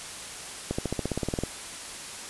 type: accelerating click train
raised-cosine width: 2 ms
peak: -14 dBFS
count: 13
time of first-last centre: 0.71-1.436 s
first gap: 75 ms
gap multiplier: 0.96
effects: white hiss -39 dBFS RMS until 2.29 s + resampled to 24000 Hz